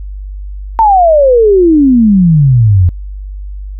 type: exponential sweep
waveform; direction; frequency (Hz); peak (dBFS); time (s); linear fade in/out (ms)
sine; down; 917 to 84.6; -3; 0.79-2.89; 0
effects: added 49 Hz sine -20 dBFS peak until 3.79 s